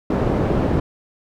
white low-pass noise, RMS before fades -19 dBFS, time 0.1-0.8 s, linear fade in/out 5 ms, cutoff 410 Hz, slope 12 dB/octave, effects none

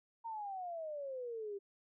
sine exponential sweep, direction down, 932.3 to 392 Hz, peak -40 dBFS, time 0.24-1.59 s, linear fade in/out 20 ms, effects none

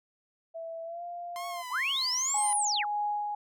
sine tone with pitch glide, 659.3 to 696.9 Hz, E5 to F5, 0 to -4 cents, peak -36 dBFS, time 0.54-1.63 s, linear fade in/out 20 ms, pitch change +96 cents, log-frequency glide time 0.84-1.03 s
sawtooth tone with vibrato, 1047 Hz, C6, 1 cent sharp, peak -34 dBFS, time 1.36-2.53 s, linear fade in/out 0 ms, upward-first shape triangle, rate 2.3 Hz, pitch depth 99 cents each way
sine linear two-way sweep, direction up then down, 776 to 9956 to 821 Hz, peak -27 dBFS, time 1.7-2.86 s, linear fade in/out 50 ms, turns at 2.56 s
sine tone with tremolo, 830.6 Hz, G#5, in tune, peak -27 dBFS, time 2.34-3.35 s, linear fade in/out 5 ms, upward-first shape sine, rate 1.8 Hz, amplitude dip 35%
effects none

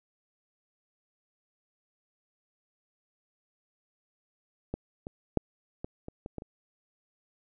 clicks, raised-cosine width 2 ms, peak -19 / -25 / -10 / -22 / -26 / -25 / -23 / -29 dBFS, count 8, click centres 4.74 / 5.069 / 5.373 / 5.845 / 6.084 / 6.261 / 6.383 / 6.421 s, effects none

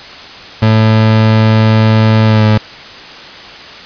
30% pulse tone with pitch glide, 110 to 107.61 Hz, A2 to A2, 0 to -38 cents, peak -3 dBFS, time 0.62-2.58 s, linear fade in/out 5 ms, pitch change -38 cents, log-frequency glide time 2.25-2.46 s, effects white hiss -30 dBFS RMS until 3.85 s + resampled to 11025 Hz

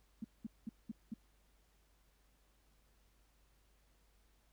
sine tone bursts, 222 Hz, A3, 16 cents sharp, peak -39 dBFS, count 5, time 0.22-1.14 s, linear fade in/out 5 ms, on 24 ms, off 200 ms, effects added 50 Hz sine -70 dBFS peak until 4.52 s + pink hiss -75 dBFS RMS until 4.52 s

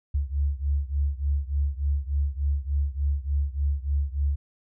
sine beating tone pair, 69.7 / 73.1 Hz, C#2 / D2, +10 / -7 cents, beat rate 3.4 Hz, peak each -25 / -27 dBFS, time 0.14-4.36 s, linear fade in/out 10 ms, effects none

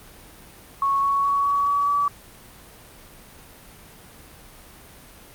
sine tone with pitch steps, 1105 / 1113.3 / 1121.7 / 1130.2 / 1138.7 / 1147.3 Hz, C#6 / C#6 / C#6 / C#6 / C#6 / D6, -6 / +7 / +20 / +33 / +46 / -41 cents, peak -18 dBFS, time 0.82-2.08 s, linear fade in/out 2 ms, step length 210 ms, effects pink hiss -46 dBFS RMS until 5.34 s + Opus 32 kbps

